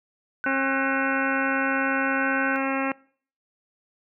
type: tone with pitch glide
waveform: sine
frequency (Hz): 1500 to 1522.7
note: F#6 to F#6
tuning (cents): +23 to +49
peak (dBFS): -25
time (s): 0.44-2.56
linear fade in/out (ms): 0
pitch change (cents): +26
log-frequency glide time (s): 2.18-2.24
type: harmonic tone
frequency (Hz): 269.5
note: C#4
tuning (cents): -49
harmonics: 1 / 2 / 3 / 4 / 5 / 6 / 7 / 8 / 9 / 10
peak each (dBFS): -27 / -30 / -32 / -33 / -34 / -35 / -35 / -36 / -37 / -37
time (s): 0.46-2.92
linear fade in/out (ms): 2
effects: noise-tail reverb RT60 0.5 s tail -24 dB re dry